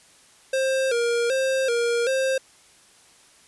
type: tone with vibrato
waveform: square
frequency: 499.7 Hz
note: B4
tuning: 20 cents sharp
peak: -21 dBFS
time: 0.53-2.38 s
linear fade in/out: 5 ms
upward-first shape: square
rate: 1.3 Hz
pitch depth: 100 cents each way
effects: white hiss -54 dBFS RMS until 3.47 s + resampled to 24000 Hz